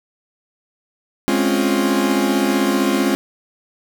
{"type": "chord", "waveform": "40% pulse", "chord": "Db major seventh", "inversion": "second", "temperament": "equal", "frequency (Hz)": [207.7, 261.6, 277.2, 349.2], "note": ["Ab3", "C4", "Db4", "F4"], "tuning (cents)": [0, 0, 0, 0], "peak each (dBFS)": -20, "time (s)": [1.28, 3.15], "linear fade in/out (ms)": 0, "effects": []}